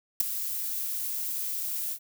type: noise with ADSR envelope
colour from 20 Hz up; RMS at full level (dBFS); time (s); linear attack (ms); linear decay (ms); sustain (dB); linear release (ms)
violet; -20; 0.2-1.99; 3; 13; -12; 76
effects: none